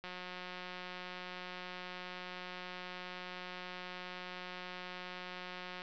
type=click train; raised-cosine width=0.3 ms; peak=-29 dBFS; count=1047; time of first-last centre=0.04-5.819 s; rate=181 Hz; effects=resampled to 16000 Hz